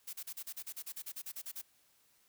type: noise bursts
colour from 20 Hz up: blue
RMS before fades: -43 dBFS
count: 16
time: 0.07-1.617 s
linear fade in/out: 10 ms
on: 62 ms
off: 37 ms
effects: white hiss -70 dBFS RMS until 2.28 s